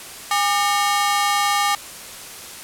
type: ring-modulated tone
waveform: sawtooth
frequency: 1009 Hz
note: B5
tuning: 37 cents sharp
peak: -10 dBFS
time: 0.31-1.75 s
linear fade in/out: 2 ms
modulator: 193 Hz
effects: white hiss -36 dBFS RMS until 2.63 s + low-pass 12000 Hz 12 dB/octave